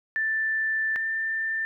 sine tone pair in turn, 1767 / 1785.5 Hz, A6 / A6, +7 / +25 cents, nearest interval unison, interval 18 cents, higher second, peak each -23 / -25 dBFS, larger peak first, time 0.16-0.96 / 0.96-1.65 s, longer first, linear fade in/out 0 ms, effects none

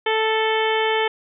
harmonic tone, 440 Hz, A4, in tune, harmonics 1 / 2 / 3 / 4 / 5 / 6 / 7 / 8, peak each -21 / -23 / -31 / -27 / -27 / -35 / -28 / -35 dBFS, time 0.06-1.08 s, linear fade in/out 5 ms, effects none

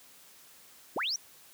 sine linear sweep, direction up, 192.5 to 6000 Hz, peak -29 dBFS, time 0.96-1.16 s, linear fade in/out 2 ms, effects white hiss -56 dBFS RMS until 1.53 s + high-pass 100 Hz 12 dB/octave

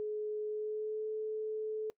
sine tone with pitch glide, 424.7 to 432.9 Hz, G#4 to A4, +39 to -28 cents, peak -34 dBFS, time 0-1.9 s, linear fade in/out 0 ms, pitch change +33 cents, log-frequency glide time 0.45-1.09 s, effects noise-tail reverb RT60 0.1 s tail -22 dB re dry

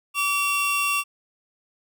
45% pulse tone pair together, 1150.7 / 2735 Hz, D6 / F7, -36 / -37 cents, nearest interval octave + minor third, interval 1499 cents, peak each -25 / -23 dBFS, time 0.14-1.04 s, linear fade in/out 50 ms, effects none

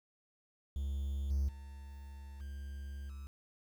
triangle tone with level steps, 69.2 Hz, C#2, 2 cents flat, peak -32 / -27 / -44 / -39 / -41 dBFS, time 0.76-3.27 s, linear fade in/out 0 ms, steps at 1.3 / 1.48 / 2.4 / 3.09 s, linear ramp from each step 10 ms, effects tanh soft clip ceiling -23 dBFS + 10-bit

